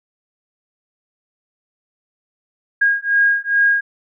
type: beating tone pair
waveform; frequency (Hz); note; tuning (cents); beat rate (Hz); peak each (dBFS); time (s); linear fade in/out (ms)
sine; 1630 / 1632.4; G#6 / G#6; -33 / -30; 2.4; -16; 2.81-3.81; 10
effects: none